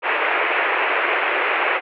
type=band-pass noise; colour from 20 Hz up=white; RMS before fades=-20 dBFS; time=0.02-1.81 s; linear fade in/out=50 ms; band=350 to 2600 Hz; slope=48 dB/octave; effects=none